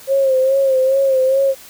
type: tone with vibrato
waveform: sine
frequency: 533 Hz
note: C5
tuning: 32 cents sharp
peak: -11 dBFS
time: 0.07-1.55 s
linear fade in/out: 50 ms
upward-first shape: sine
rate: 2.4 Hz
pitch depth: 49 cents each way
effects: white hiss -40 dBFS RMS until 1.69 s